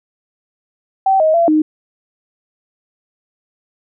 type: tone with pitch steps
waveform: sine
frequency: 771 / 629 / 677 / 308.5 Hz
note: G5 / D#5 / E5 / D#4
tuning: -29 / +19 / +46 / -15 cents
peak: -9 dBFS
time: 1.06-1.62 s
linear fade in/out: 5 ms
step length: 140 ms
effects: none